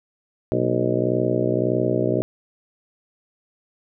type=harmonic tone with a mistuned harmonic; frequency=61.74 Hz; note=B1; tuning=in tune; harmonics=2 / 3 / 4 / 5 / 6 / 7 / 8 / 9 / 10; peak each=-26 / -30 / -29 / -26 / -24 / -28 / -29 / -29 / -27 dBFS; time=0.52-2.22 s; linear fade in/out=0 ms; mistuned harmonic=4; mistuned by=-84 cents; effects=none